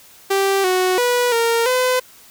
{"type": "tone with pitch steps", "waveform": "sawtooth", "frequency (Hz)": [391.2, 369, 488.9, 462.6, 507], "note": ["G4", "F#4", "B4", "A#4", "B4"], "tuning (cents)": [-4, -5, -18, -13, 45], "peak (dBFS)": -11, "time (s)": [0.3, 2], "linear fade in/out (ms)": 10, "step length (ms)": 340, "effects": ["white hiss -46 dBFS RMS until 2.3 s"]}